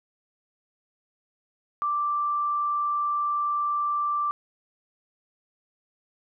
sine tone, 1174.7 Hz, D6, in tune, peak -23 dBFS, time 1.82-4.31 s, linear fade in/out 0 ms, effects none

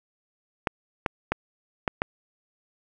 clicks, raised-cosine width 0.5 ms, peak -8 dBFS, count 5, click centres 0.672 / 1.062 / 1.32 / 1.878 / 2.019 s, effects none

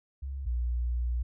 sine tone pair in turn, 67.8 / 60.23 Hz, C#2 / B1, -38 / -43 cents, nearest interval major second, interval 205 cents, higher first, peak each -33 / -26 dBFS, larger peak second, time 0.22-0.46 / 0.46-1.23 s, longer second, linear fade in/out 10 ms, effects tanh soft clip ceiling -22 dBFS

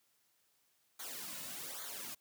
white noise with flanger, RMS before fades -45 dBFS, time 0.99-2.15 s, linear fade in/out 10 ms, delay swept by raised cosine 0.37 to 2.57 ms, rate 1.2 Hz, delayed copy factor -0.8, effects white hiss -75 dBFS RMS until 2.2 s + high-pass 80 Hz 12 dB/octave

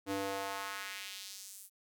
square tone with high-pass filter sweep, 98.1 Hz, G2, 2 cents sharp, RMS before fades -41 dBFS, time 0.06-1.7 s, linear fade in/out 50 ms, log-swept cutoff 290 to 11000 Hz, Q 1.4, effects none

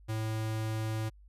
square tone, 110 Hz, A2, in tune, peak -32 dBFS, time 0.08-1.1 s, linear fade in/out 20 ms, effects added 50 Hz sine -53 dBFS peak until 1.28 s + resampled to 32000 Hz

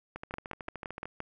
two click trains, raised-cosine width 0.5 ms, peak -21 / -24 dBFS, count 6 / 13, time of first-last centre 0.34-1.204 / 0.16-1.056 s, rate 5.79 / 13.4 Hz, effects none

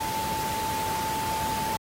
sine tone in noise, 880 Hz, A5, in tune, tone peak -28 dBFS, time 0-1.77 s, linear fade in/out 10 ms, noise pink, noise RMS -33 dBFS, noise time 0-1.77 s, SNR +2 dB, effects high-pass 80 Hz 12 dB/octave + AAC 48 kbps

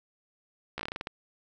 slowing click train, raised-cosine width 0.3 ms, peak -18 dBFS, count 10, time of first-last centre 0.78-1.071 s, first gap 14 ms, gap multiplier 1.2, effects none

